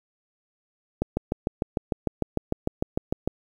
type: click train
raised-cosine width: 2 ms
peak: -10 dBFS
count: 16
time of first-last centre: 1.02-3.276 s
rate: 6.65 Hz
effects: 8-bit